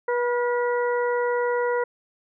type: harmonic tone with a mistuned harmonic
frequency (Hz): 485.6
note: B4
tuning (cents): -29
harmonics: 1 / 2 / 3 / 4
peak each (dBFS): -22 / -28 / -32 / -34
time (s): 0.08-1.84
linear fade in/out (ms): 5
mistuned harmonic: 3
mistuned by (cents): -30
effects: none